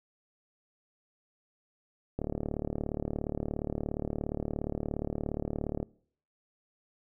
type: click train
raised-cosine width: 2 ms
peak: -19 dBFS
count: 136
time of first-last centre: 2.19-5.829 s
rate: 37.1 Hz
effects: noise-tail reverb RT60 0.6 s tail -25 dB re dry